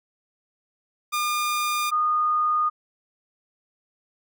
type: tone pair in turn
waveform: sawtooth / sine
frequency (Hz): 1209 / 1228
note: D6 / D#6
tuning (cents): +50 / -23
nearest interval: unison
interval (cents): 27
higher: second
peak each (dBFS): -19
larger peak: neither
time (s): 1.12-1.91 / 1.91-2.7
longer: neither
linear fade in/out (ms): 20
effects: none